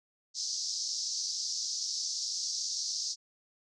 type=band-pass noise; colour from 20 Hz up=white; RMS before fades=-35 dBFS; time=0.34-3.16 s; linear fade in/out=50 ms; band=4600 to 6100 Hz; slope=48 dB/octave; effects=none

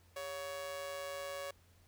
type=tone with amplitude modulation; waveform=sawtooth; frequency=560 Hz; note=C#5; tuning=18 cents sharp; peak=-34 dBFS; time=0.16-1.51 s; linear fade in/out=5 ms; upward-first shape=sine; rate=157 Hz; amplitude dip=60%; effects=added 87 Hz sine -65 dBFS peak until 1.87 s + pink hiss -69 dBFS RMS until 1.87 s

